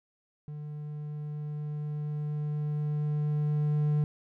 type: tone with level ramp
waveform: triangle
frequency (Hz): 149.3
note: D3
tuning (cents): +29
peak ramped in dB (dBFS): -35 to -21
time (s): 0.48-4.04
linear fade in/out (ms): 0
effects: none